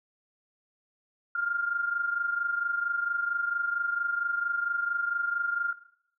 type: tone pair together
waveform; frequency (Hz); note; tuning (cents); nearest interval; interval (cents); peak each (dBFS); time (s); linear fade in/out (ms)
sine; 1396.9 / 1421.3; F6 / F6; 0 / +30; unison; 30; -28 / -33; 1.35-5.73; 5
effects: noise-tail reverb RT60 0.7 s tail -17 dB re dry